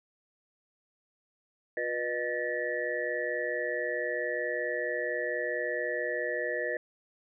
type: tone cluster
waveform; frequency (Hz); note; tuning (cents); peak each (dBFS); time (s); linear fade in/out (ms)
sine; 358.3 / 487.5 / 612 / 1758 / 1908; F4 / B4 / D#5 / A6 / A#6; +44 / -23 / -29 / -2 / +40; -39 / -34 / -35 / -35 / -38; 1.77-6.77; 2
effects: none